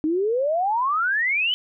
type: exponential sweep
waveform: sine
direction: up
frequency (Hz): 300 to 3083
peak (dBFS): -19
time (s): 0.04-1.54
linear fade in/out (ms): 0
effects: none